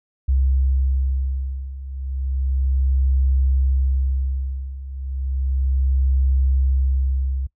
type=beating tone pair; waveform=sine; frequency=66 / 66.33 Hz; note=C2 / C2; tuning=+16 / +24 cents; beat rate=0.33 Hz; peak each=-22 / -19 dBFS; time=0.28-7.47 s; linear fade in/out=10 ms; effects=noise-tail reverb RT60 0.1 s tail -22 dB re dry